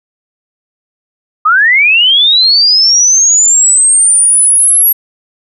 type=linear sweep; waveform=sine; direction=up; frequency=1200 to 11520 Hz; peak=-4 dBFS; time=1.45-4.93 s; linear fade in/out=10 ms; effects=none